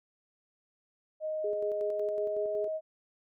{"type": "tone with pitch glide", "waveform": "sine", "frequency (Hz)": [622.3, 629.9], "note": ["D#5", "D#5"], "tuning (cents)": [0, 21], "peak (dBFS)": -31, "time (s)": [1.2, 2.81], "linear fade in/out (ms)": 50, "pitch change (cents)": 21, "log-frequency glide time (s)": [1.77, 2.57]}
{"type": "tone with tremolo", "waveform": "sine", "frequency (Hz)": 415.3, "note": "G#4", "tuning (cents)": 0, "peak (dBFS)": -31, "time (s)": [1.44, 2.68], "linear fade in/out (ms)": 5, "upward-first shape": "square", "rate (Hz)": 5.4, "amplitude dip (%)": 45}
{"effects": []}